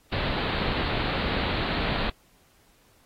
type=low-pass noise; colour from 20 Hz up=pink; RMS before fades=-28 dBFS; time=0.12-2.1 s; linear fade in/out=5 ms; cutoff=4400 Hz; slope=96 dB/octave; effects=pink hiss -62 dBFS RMS until 3.05 s + AAC 48 kbps